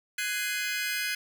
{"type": "chord", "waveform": "sawtooth", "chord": "Ab dominant seventh", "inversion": "third", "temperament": "just", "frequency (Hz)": [1495.1, 1661.2, 2077, 2492], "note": ["Gb6", "Ab6", "C7", "Eb7"], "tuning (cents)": [18, 0, -13, 2], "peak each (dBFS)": -31, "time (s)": [0.18, 1.15], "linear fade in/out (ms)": 5, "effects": []}